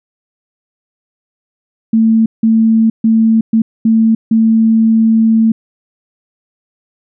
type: tone bursts at uneven times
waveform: sine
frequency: 223.6 Hz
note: A3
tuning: 28 cents sharp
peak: -6 dBFS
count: 6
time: 1.93-2.26 / 2.43-2.9 / 3.04-3.41 / 3.53-3.62 / 3.85-4.15 / 4.31-5.52 s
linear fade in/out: 5 ms
effects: none